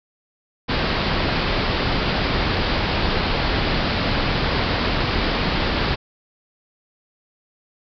pink low-pass noise, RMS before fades -21 dBFS, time 0.68-5.96 s, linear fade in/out 20 ms, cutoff 5000 Hz, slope 96 dB/octave, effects none

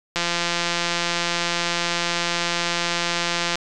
click train, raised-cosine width 0.2 ms, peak -5 dBFS, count 585, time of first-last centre 0.16-3.555 s, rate 172 Hz, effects resampled to 24000 Hz

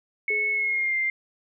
sine tone with pitch glide, 2199 to 2098 Hz, C#7 to C7, -14 to +4 cents, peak -22 dBFS, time 0.28-1.1 s, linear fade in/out 2 ms, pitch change -82 cents, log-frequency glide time 0.51-0.97 s
sine tone with exponential decay, 420.9 Hz, G#4, 23 cents sharp, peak -29 dBFS, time 0.3-1.09 s, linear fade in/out 5 ms, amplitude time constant 170 ms
effects none

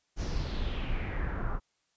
brown noise with low-pass filter sweep, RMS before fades -32 dBFS, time 0.16-1.6 s, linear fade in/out 50 ms, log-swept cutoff 6300 to 1200 Hz, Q 3.5, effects white hiss -75 dBFS RMS until 1.96 s + resampled to 16000 Hz

